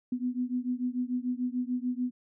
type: beating tone pair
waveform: sine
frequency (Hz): 246.1 / 252.9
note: B3 / B3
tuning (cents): -6 / +41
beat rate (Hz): 6.8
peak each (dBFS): -31 / -32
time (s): 0.12-2.11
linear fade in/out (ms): 5
effects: none